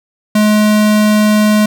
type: tone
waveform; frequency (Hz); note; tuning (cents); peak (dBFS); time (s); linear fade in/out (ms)
square; 211.9; G#3; +35; -8; 0.35-1.66; 5
effects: none